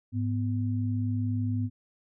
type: tone pair together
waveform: sine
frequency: 104.8 / 249 Hz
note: G#2 / B3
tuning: +16 / +14 cents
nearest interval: octave + minor third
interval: 1498 cents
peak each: -27 / -31 dBFS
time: 0.12-1.7 s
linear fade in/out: 50 ms
effects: none